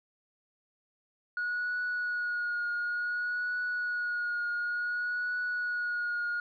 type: tone with vibrato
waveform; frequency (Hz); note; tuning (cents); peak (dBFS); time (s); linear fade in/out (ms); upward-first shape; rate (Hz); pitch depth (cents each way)
sine; 1451; F#6; -34; -28; 1.37-6.4; 2; triangle; 0.56; 26
effects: tanh soft clip ceiling -27 dBFS